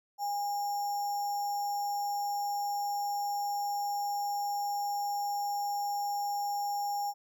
sine tone with sample-and-hold, 815 Hz, G#5, 33 cents flat, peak -30 dBFS, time 0.18-7.14 s, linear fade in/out 50 ms, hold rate 6300 Hz, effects none

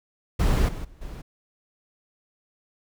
brown noise with level steps, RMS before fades -19 / -32 / -50 / -36 dBFS, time 0.39-1.22 s, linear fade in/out 10 ms, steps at 0.68 / 0.84 / 1.01 s, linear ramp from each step 10 ms, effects none

